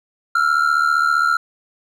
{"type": "ring-modulated tone", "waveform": "triangle", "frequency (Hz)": 1374, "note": "F6", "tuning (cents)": -29, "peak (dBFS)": -9, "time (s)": [0.35, 1.37], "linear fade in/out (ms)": 5, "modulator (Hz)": 37.6, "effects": []}